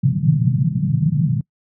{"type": "band-pass noise", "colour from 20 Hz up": "white", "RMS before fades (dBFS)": -17, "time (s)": [0.03, 1.41], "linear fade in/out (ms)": 10, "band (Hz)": [120, 170], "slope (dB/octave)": 48, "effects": ["noise-tail reverb RT60 0.1 s tail -24 dB re dry"]}